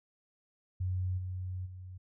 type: tone with level steps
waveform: sine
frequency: 92 Hz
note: F#2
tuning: 9 cents flat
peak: -30 / -35 / -43 dBFS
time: 0.8-1.98 s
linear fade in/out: 10 ms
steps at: 1.17 / 1.65 s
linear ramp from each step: 20 ms
effects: none